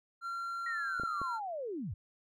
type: tone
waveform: triangle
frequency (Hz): 1373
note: F6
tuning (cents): -30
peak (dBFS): -34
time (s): 0.21-1.4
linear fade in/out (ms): 50
type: linear sweep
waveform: sine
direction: down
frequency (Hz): 1913 to 68.8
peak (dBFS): -36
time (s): 0.66-1.94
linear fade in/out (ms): 5
type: clicks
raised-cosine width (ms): 2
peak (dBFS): -29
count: 3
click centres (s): 0.998 / 1.035 / 1.216
effects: none